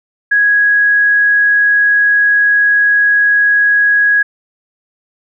sine tone, 1661.2 Hz, G#6, in tune, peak -7 dBFS, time 0.31-4.23 s, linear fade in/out 10 ms, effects none

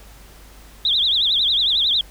sine tone with vibrato, 3578 Hz, A7, 28 cents sharp, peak -15 dBFS, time 0.85-2.01 s, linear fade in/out 2 ms, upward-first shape triangle, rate 11 Hz, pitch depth 220 cents each way, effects added 50 Hz sine -43 dBFS peak until 2.1 s + pink hiss -47 dBFS RMS until 2.1 s

